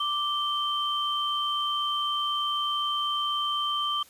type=tone pair together; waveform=sine; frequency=1174.7 / 3118 Hz; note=D6 / G7; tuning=0 / -10 cents; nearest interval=octave + perfect fourth; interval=1690 cents; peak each=-28 / -28 dBFS; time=0-4.03 s; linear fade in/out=5 ms; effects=white hiss -55 dBFS RMS until 4.09 s + resampled to 32000 Hz